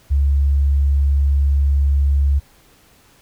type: tone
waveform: sine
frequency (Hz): 70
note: C#2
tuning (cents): +18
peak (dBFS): -12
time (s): 0.1-2.4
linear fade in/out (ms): 20
effects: pink hiss -52 dBFS RMS until 3.21 s